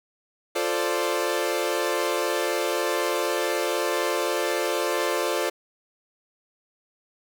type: chord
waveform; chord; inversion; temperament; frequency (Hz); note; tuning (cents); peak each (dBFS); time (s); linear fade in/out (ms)
sawtooth; D minor seventh; first; equal; 349.2 / 440 / 523.3 / 587.3; F4 / A4 / C5 / D5; 0 / 0 / 0 / 0; -25; 0.55-5.5; 10
effects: none